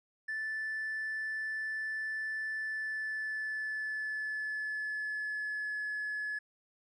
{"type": "tone with pitch glide", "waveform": "triangle", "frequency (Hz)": [1755, 1707], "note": ["A6", "G#6"], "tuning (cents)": [-5, 47], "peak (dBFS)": -31, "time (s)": [0.28, 6.39], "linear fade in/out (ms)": 10, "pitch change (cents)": -48, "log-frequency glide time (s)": [2.54, 5.79], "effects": ["tanh soft clip ceiling -30 dBFS", "resampled to 22050 Hz"]}